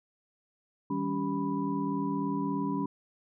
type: tone cluster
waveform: sine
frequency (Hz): 160.6 / 197.8 / 281.2 / 390.2 / 987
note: E3 / G3 / C#4 / G4 / B5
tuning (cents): -45 / +16 / +25 / -8 / -1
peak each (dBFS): -38 / -34 / -31 / -40 / -36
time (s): 0.9-2.86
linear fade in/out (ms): 5
effects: none